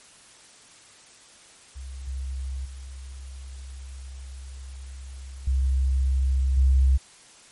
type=tone with level steps; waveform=sine; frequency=66.1 Hz; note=C2; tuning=18 cents sharp; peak=-34 / -28 / -36 / -19 / -15 dBFS; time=1.75-6.98 s; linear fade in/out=20 ms; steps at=2.07 / 2.65 / 5.47 / 6.57 s; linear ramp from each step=5 ms; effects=white hiss -51 dBFS RMS until 7.51 s + MP3 48 kbps